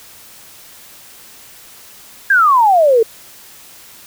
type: exponential sweep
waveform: sine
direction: down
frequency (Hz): 1650 to 434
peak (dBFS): -7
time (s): 2.3-3.03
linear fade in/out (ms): 5
effects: white hiss -40 dBFS RMS until 4.06 s